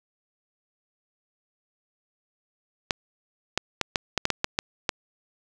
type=clicks; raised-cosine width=0.2 ms; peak=-5 dBFS; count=10; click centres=2.908 / 3.576 / 3.813 / 3.958 / 4.177 / 4.254 / 4.303 / 4.444 / 4.589 / 4.892 s; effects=none

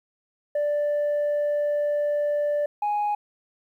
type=tone pair in turn; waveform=sine; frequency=587.3 / 830.6 Hz; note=D5 / G#5; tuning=0 / 0 cents; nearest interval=tritone; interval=600 cents; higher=second; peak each=-19 / -20 dBFS; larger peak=first; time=0.55-2.66 / 2.82-3.15 s; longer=first; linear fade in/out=5 ms; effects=tanh soft clip ceiling -20 dBFS + 10-bit

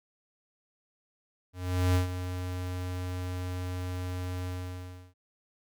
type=tone with ADSR envelope; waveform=square; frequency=90.7 Hz; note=F#2; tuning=34 cents flat; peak=-22 dBFS; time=1.53-5.14 s; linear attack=420 ms; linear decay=120 ms; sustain=-11 dB; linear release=680 ms; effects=none

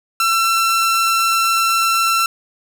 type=tone; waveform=sawtooth; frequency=1346 Hz; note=E6; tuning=36 cents sharp; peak=-10 dBFS; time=0.2-2.26 s; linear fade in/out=2 ms; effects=none

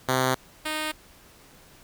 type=tone pair in turn; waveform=5% pulse; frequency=129.7 / 309.1 Hz; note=C3 / D#4; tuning=-15 / -11 cents; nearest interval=octave + minor third; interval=1504 cents; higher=second; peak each=-10 / -16 dBFS; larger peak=first; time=0.08-0.35 / 0.65-0.92 s; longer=neither; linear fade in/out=10 ms; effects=pink hiss -53 dBFS RMS until 1.83 s

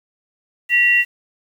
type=tone pair together; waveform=sine; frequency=1943.8 / 2749 Hz; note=B6 / F7; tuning=-28 / -28 cents; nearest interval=tritone; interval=600 cents; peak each=-14 dBFS; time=0.69-1.05 s; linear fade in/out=50 ms; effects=7-bit

